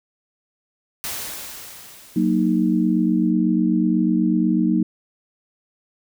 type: noise with exponential decay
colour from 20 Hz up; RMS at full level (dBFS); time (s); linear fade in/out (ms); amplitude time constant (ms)
white; -27; 1.04-3.3; 0; 490
type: chord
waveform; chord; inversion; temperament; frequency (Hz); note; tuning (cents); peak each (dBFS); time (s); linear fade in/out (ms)
sine; D# minor; first; equal; 185 / 233.1 / 311.1; F#3 / A#3 / D#4; 0 / 0 / 0; -20; 2.16-4.83; 5
effects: none